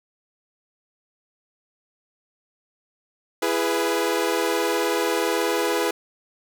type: chord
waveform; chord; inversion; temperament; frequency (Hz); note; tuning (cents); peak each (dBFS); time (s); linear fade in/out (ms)
sawtooth; E major; none; equal with one note detuned; 335.6 / 415.3 / 493.9; E4 / G#4 / B4; +31 / 0 / 0; -22 / -21 / -21; 3.42-5.91; 5
effects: none